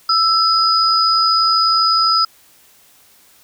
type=tone pair together; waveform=sine; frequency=1318.5 / 4978 Hz; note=E6 / D#8; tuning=0 / 0 cents; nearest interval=octave + major seventh; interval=2300 cents; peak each=-14 dBFS; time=0.09-2.25 s; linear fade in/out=5 ms; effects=white hiss -50 dBFS RMS until 3.43 s